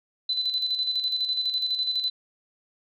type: tone with tremolo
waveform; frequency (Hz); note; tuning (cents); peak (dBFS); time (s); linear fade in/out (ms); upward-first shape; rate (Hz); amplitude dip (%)
sine; 4015; B7; +28; -22; 0.29-2.1; 5; square; 12; 50
effects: none